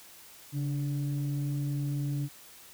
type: tone pair together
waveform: sine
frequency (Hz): 140.87 / 293.7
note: C#3 / D4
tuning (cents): +28 / 0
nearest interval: octave + minor second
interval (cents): 1272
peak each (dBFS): -28 / -36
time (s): 0.52-2.29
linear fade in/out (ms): 50
effects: tanh soft clip ceiling -24 dBFS + white hiss -52 dBFS RMS until 2.73 s